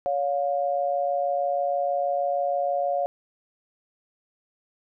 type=tone pair together; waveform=sine; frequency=562.7 / 709 Hz; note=C#5 / F5; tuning=+26 / +26 cents; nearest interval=major third; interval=400 cents; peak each=-25 dBFS; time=0.06-3.06 s; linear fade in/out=0 ms; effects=none